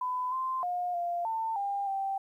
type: tone with pitch steps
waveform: sine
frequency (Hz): 1004 / 1041 / 714 / 695 / 896 / 800 / 781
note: B5 / C6 / F5 / F5 / A5 / G5 / G5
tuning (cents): +28 / -9 / +38 / -9 / +31 / +35 / -7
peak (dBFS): -29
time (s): 0.01-2.18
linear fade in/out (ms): 5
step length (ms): 310
effects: 11-bit